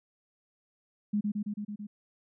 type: tone with echo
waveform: sine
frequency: 207.7 Hz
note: G#3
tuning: in tune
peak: -25 dBFS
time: 1.13-1.21 s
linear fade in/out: 10 ms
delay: 110 ms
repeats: 6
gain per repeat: -2 dB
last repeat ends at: 1.87 s
effects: none